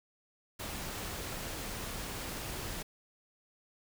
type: noise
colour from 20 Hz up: pink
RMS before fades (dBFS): -40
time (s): 0.59-2.83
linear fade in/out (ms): 10
effects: none